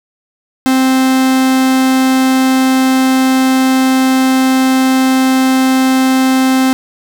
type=tone; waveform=45% pulse; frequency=261.6 Hz; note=C4; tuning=in tune; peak=-8 dBFS; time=0.66-6.73 s; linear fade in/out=0 ms; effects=none